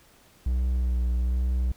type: tone with vibrato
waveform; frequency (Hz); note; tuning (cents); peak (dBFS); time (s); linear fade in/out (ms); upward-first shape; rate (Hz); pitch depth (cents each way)
triangle; 61.74; B1; 0; -20; 0.46-1.72; 5; sine; 1.2; 31
effects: pink hiss -57 dBFS RMS until 1.76 s